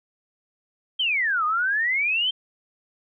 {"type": "exponential two-way sweep", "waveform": "sine", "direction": "down then up", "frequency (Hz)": [3219, 1206, 3174], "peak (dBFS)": -20, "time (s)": [0.99, 2.31], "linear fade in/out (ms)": 10, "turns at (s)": 1.45, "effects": []}